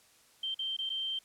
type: tone with dropouts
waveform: sine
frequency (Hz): 3136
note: G7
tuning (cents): 0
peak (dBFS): -32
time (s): 0.43-1.19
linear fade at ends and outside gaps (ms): 5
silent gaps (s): 0.545-0.59 / 0.767-0.787 / 0.894-0.9
effects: white hiss -63 dBFS RMS until 1.24 s + low-pass 11000 Hz 12 dB/octave